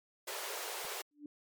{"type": "high-pass noise", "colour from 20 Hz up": "pink", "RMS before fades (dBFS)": -41, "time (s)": [0.27, 1.02], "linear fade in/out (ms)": 10, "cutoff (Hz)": 370, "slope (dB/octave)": 96}
{"type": "clicks", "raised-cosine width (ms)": 1, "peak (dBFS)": -39, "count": 2, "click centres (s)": [0.846, 0.852]}
{"type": "tone with exponential growth", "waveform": "sine", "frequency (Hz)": 293.7, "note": "D4", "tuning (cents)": 0, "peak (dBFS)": -40, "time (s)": [1.11, 1.26], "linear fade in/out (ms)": 2, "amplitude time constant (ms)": 31}
{"effects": ["MP3 96 kbps"]}